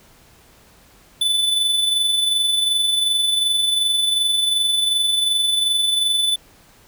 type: tone with amplitude modulation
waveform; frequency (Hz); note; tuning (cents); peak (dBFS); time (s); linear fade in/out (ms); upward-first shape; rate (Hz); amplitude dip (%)
square; 3496; A7; -12; -15; 1.21-6.36; 5; sine; 22.7; 40
effects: pink hiss -51 dBFS RMS until 6.87 s